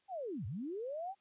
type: linear two-way sweep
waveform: sine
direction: down then up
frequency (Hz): 808 to 85.7 to 808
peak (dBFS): -38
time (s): 0.08-1.15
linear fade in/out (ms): 50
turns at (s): 0.46
effects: white hiss -75 dBFS RMS until 1.2 s + resampled to 8000 Hz